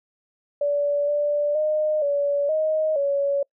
sine tone with pitch steps, 577 / 586 / 613 / 571 / 625 / 562 Hz, D5 / D5 / D#5 / D5 / D#5 / C#5, -31 / -4 / -26 / -49 / +8 / +24 cents, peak -19 dBFS, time 0.61-3.43 s, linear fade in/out 5 ms, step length 470 ms, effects noise-tail reverb RT60 0.1 s tail -26 dB re dry

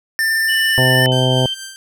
square tone with vibrato, 1788 Hz, A6, 27 cents sharp, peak -15 dBFS, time 0.19-1.06 s, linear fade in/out 0 ms, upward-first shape sine, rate 18 Hz, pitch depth 9 cents each way
sine tone with pitch glide, 2960 to 3122 Hz, F#7 to G7, 0 to -8 cents, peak -19 dBFS, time 0.48-1.55 s, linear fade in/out 20 ms, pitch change +92 cents, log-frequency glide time 0.95-1.22 s
harmonic tone, 128.6 Hz, C3, 30 cents flat, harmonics 1 / 2 / 3 / 4 / 5 / 6 / 7, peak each -15 / -22 / -23 / -21 / -22 / -28 / -27 dBFS, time 0.78-1.46 s, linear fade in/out 0 ms
10% pulse tone with tremolo, 1568 Hz, G6, in tune, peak -19 dBFS, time 1.12-1.76 s, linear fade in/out 0 ms, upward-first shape triangle, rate 4.4 Hz, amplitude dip 65%
effects none

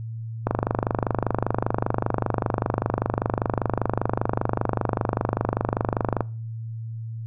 click train, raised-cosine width 1 ms, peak -7 dBFS, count 145, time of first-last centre 0.47-6.207 s, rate 25.1 Hz, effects noise-tail reverb RT60 0.4 s tail -23 dB re dry + added 113 Hz sine -30 dBFS peak until 7.26 s

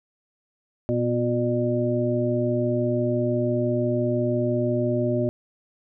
harmonic tone with a mistuned harmonic, 120 Hz, B2, 49 cents flat, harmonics 1 / 2 / 3 / 5, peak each -26 / -26 / -26 / -26 dBFS, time 0.89-5.29 s, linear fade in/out 0 ms, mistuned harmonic 2, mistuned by +42 cents, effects none

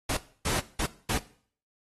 pink noise bursts at uneven times, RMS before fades -29 dBFS, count 4, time 0.09-0.17 / 0.45-0.6 / 0.79-0.86 / 1.09-1.18 s, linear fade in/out 5 ms, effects noise-tail reverb RT60 0.5 s tail -17 dB re dry + AAC 32 kbps

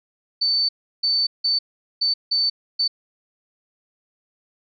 sine tone bursts at uneven times, 4532 Hz, C#8, 37 cents sharp, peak -17 dBFS, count 6, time 0.41-0.69 / 1.03-1.27 / 1.44-1.59 / 2.01-2.14 / 2.31-2.5 / 2.79-2.88 s, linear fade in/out 10 ms, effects none

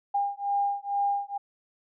sine beating tone pair, 804 / 806.2 Hz, G5 / G5, +44 / +48 cents, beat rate 2.2 Hz, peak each -28 dBFS, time 0.14-1.38 s, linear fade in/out 10 ms, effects none

